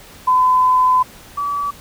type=tone pair in turn; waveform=sine; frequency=1014 / 1147.6 Hz; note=B5 / D6; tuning=+45 / -40 cents; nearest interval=major second; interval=215 cents; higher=second; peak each=-10 / -18 dBFS; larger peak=first; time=0.27-1.03 / 1.37-1.71 s; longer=first; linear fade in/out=10 ms; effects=pink hiss -41 dBFS RMS until 1.8 s